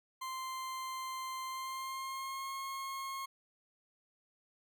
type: tone with pitch glide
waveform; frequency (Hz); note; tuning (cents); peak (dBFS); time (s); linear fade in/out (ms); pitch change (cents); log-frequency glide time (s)
40% pulse; 1044 to 1080.8; C6 to C#6; -4 to -44; -38; 0.21-3.26; 10; +60; 1.45-2.52
effects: none